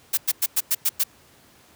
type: noise bursts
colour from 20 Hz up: blue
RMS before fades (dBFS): -20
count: 7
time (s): 0.13-1.038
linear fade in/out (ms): 10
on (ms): 44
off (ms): 100
effects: pink hiss -54 dBFS RMS until 1.75 s + high-pass 80 Hz 12 dB/octave